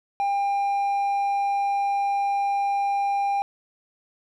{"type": "tone with hard clipping", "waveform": "sine", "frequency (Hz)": 800, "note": "G5", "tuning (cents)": 35, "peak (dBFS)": -22, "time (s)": [0.2, 3.42], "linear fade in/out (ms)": 0, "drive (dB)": 3, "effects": []}